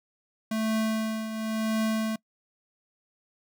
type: tone with tremolo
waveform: square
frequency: 220 Hz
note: A3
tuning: in tune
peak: -24 dBFS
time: 0.51-2.16 s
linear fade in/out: 5 ms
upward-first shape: triangle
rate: 0.95 Hz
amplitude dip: 65%
effects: noise-tail reverb RT60 0.1 s tail -24 dB re dry